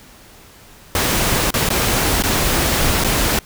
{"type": "noise with dropouts", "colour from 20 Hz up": "pink", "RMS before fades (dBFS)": -17, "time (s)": [0.95, 3.39], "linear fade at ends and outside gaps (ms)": 2, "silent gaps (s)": [[1.506, 1.54], [1.69, 1.702], [2.224, 2.236], [3.039, 3.045]], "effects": ["pink hiss -44 dBFS RMS until 3.45 s"]}